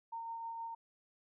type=tone with tremolo; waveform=sine; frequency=917 Hz; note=A#5; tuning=29 cents flat; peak=-39 dBFS; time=0.12-0.75 s; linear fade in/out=10 ms; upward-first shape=sine; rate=6.4 Hz; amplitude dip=25%; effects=none